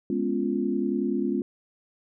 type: chord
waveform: sine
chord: C# dominant seventh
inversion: second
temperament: equal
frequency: 207.7 / 246.9 / 277.2 / 349.2 Hz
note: G#3 / B3 / C#4 / E#4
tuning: 0 / 0 / 0 / 0 cents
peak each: -29 dBFS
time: 0.1-1.42 s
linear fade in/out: 2 ms
effects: none